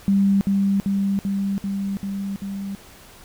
sine tone with echo, 197.3 Hz, G3, 11 cents sharp, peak -14 dBFS, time 0.08-0.41 s, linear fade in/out 0 ms, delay 390 ms, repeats 6, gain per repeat -2 dB, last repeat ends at 2.75 s, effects pink hiss -46 dBFS RMS until 3.24 s

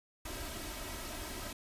pink noise with comb filter, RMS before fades -42 dBFS, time 0.25-1.53 s, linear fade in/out 5 ms, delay 3.1 ms, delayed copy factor +0.65, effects resampled to 32000 Hz

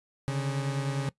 40% pulse beating tone pair, 136.8 / 146.7 Hz, C#3 / D3, -23 / -2 cents, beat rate 9.9 Hz, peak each -28 / -34 dBFS, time 0.28-1.09 s, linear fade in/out 0 ms, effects noise-tail reverb RT60 0.1 s tail -20 dB re dry + resampled to 24000 Hz

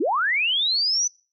sine linear sweep, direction up, 246.9 to 6070 Hz, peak -19 dBFS, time 0-1.08 s, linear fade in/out 10 ms, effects noise-tail reverb RT60 0.4 s tail -26 dB re dry

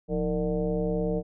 sine tone with frequency modulation, 317.1 Hz, D#4, 33 cents sharp, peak -24 dBFS, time 0.08-1.23 s, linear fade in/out 50 ms, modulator 141 Hz, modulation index 1.9, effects none

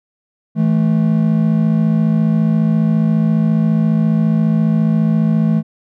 triangle tone pair together, 162.7 / 217.3 Hz, E3 / A3, -22 / -21 cents, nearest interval perfect fourth, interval 501 cents, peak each -12 dBFS, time 0.55-5.63 s, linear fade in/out 50 ms, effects none

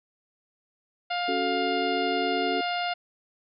harmonic tone, 705 Hz, F5, 16 cents sharp, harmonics 1 / 2 / 3 / 4 / 5 / 6 / 7, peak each -28 / -34 / -36 / -35 / -40 / -41 / -44 dBFS, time 1.1-2.94 s, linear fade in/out 10 ms
sine chord, F# minor, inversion second, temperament equal, 277.2 / 370 / 440 Hz, C#4 / F#4 / A4, 0 / 0 / 0 cents, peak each -31 dBFS, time 1.28-2.61 s, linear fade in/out 5 ms
effects none

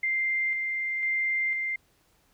sine tone with tremolo, 2094 Hz, C7, 1 cent sharp, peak -24 dBFS, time 0.03-1.76 s, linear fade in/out 5 ms, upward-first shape square, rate 1 Hz, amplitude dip 30%, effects pink hiss -66 dBFS RMS until 2.33 s

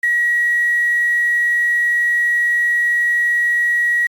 sine tone with quantisation, 1911 Hz, A#6, 43 cents sharp, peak -13 dBFS, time 0.03-4.07 s, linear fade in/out 5 ms, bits 6, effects AAC 64 kbps

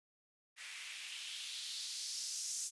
blue noise with band-pass filter sweep, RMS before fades -44 dBFS, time 0.56-2.71 s, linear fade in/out 50 ms, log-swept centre 2000 to 6800 Hz, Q 2.5, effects resampled to 24000 Hz

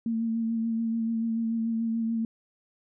sine tone with vibrato, 227.2 Hz, A#3, 44 cents flat, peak -25 dBFS, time 0.06-2.25 s, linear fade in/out 2 ms, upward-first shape sine, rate 6.9 Hz, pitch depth 23 cents each way, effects none

